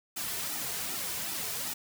white noise with flanger, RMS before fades -35 dBFS, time 0.16-1.74 s, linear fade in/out 10 ms, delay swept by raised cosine 1.8 to 3.7 ms, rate 2.6 Hz, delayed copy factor -0.8, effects none

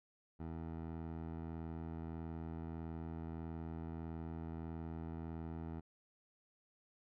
15% pulse tone with low-pass filter, 81.6 Hz, E2, 17 cents flat, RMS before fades -45 dBFS, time 0.39-5.81 s, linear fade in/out 20 ms, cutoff 1100 Hz, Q 0.61, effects none

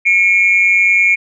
sine tone pair together, 2191 / 2380 Hz, C#7 / D7, -21 / +22 cents, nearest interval minor second, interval 143 cents, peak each -10 dBFS, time 0.05-1.16 s, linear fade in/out 20 ms, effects tanh soft clip ceiling -2 dBFS

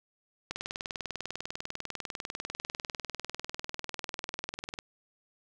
click train, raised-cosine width 0.2 ms, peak -18 dBFS, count 87, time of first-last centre 0.51-4.789 s, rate 20.1 Hz, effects none

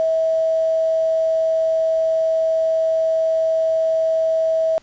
sine tone with quantisation, 646 Hz, E5, 35 cents flat, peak -15 dBFS, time 0-4.78 s, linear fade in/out 0 ms, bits 7, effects pink hiss -53 dBFS RMS until 4.82 s + resampled to 16000 Hz

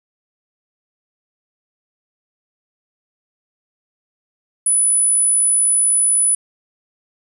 sine tone, 9956 Hz, D#9, in tune, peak -12 dBFS, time 4.66-6.35 s, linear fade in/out 5 ms, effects none

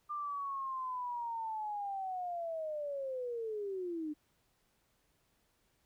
sine linear sweep, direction down, 1198 to 294.2 Hz, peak -36 dBFS, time 0.09-4.14 s, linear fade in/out 20 ms, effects pink hiss -75 dBFS RMS until 5.85 s

